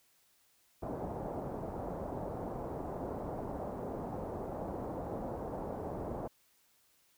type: low-pass noise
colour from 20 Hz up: white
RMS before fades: -40 dBFS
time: 0.82-6.28 s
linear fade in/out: 10 ms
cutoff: 770 Hz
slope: 24 dB/octave
effects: white hiss -70 dBFS RMS until 7.17 s